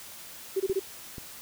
sine tone bursts, 384.7 Hz, G4, 33 cents flat, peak -23 dBFS, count 4, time 0.56-0.797 s, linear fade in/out 10 ms, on 42 ms, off 23 ms
clicks, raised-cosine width 3 ms, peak -27 dBFS, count 2, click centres 0.698 / 1.182 s
effects white hiss -45 dBFS RMS until 1.41 s

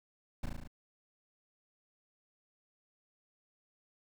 brown noise with echo, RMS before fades -35 dBFS, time 0.43-0.46 s, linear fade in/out 5 ms, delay 36 ms, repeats 6, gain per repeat -2 dB, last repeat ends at 0.676 s, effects none

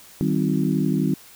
harmonic tone with a mistuned harmonic, 51.91 Hz, G#1, in tune, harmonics 3 / 4 / 5 / 6 / 7, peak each -24 / -23 / -24 / -26 / -32 dBFS, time 0.21-1.14 s, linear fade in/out 0 ms, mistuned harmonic 4, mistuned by -120 cents, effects white hiss -47 dBFS RMS until 1.35 s

